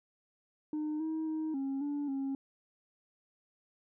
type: tone with pitch steps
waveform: sine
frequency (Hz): 304.6 / 317.4 / 314.1 / 271.9 / 288.9 / 271.9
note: D#4 / D#4 / D#4 / C#4 / D4 / C#4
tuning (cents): -37 / +35 / +16 / -33 / -28 / -33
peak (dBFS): -30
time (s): 0.73-2.35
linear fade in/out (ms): 2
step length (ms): 270
effects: tanh soft clip ceiling -31 dBFS